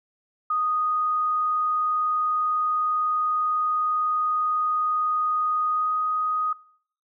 sine tone with pitch glide, 1241 to 1248.9 Hz, D#6 to D#6, -5 to +6 cents, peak -21 dBFS, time 0.5-6.53 s, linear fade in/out 5 ms, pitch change +11 cents, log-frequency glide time 5.7-5.91 s, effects noise-tail reverb RT60 0.6 s tail -24 dB re dry

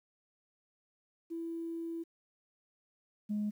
sine tone pair in turn, 332.3 / 209.3 Hz, E4 / G#3, +14 / +14 cents, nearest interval minor sixth, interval 800 cents, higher first, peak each -36 / -30 dBFS, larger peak second, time 1.3-2.04 / 3.29-3.51 s, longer first, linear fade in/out 20 ms, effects tanh soft clip ceiling -28 dBFS + 11-bit

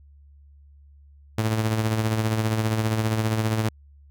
sawtooth tone with tremolo, 110 Hz, A2, in tune, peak -15 dBFS, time 1.38-3.69 s, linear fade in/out 5 ms, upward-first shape triangle, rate 15 Hz, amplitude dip 55%, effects added 71 Hz sine -48 dBFS peak until 4.1 s

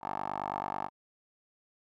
10% pulse tone with band-pass filter, 49.21 Hz, G1, 7 cents sharp, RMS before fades -36 dBFS, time 0.01-0.9 s, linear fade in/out 50 ms, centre 920 Hz, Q 6.7, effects none

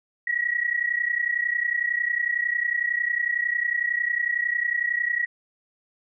sine tone pair together, 1900 / 1931 Hz, A#6 / B6, +33 / -39 cents, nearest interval unison, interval 28 cents, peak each -25 dBFS, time 0.27-5.26 s, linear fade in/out 5 ms, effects none

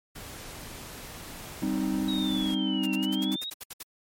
pink noise, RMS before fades -42 dBFS, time 0.15-2.55 s, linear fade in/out 10 ms
triangle chord, C minor, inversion second, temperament equal, 196 / 261.6 / 311.1 Hz, G3 / C4 / Eb4, 0 / 0 / 0 cents, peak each -28 dBFS, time 1.62-3.36 s, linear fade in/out 5 ms
sine linear two-way sweep, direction down then up, 3839 to 2709 to 3839 Hz, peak -32 dBFS, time 2.08-3.5 s, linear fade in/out 5 ms, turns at 2.94 s
white noise bursts, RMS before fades -39 dBFS, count 11, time 2.83-3.83 s, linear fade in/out 5 ms, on 30 ms, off 67 ms
effects MP3 64 kbps

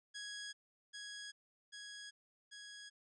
15% pulse tone with echo, 1661.2 Hz, G#6, in tune, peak -38 dBFS, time 0.14-0.53 s, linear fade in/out 20 ms, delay 790 ms, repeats 3, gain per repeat -2 dB, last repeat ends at 2.9 s, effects resampled to 24000 Hz

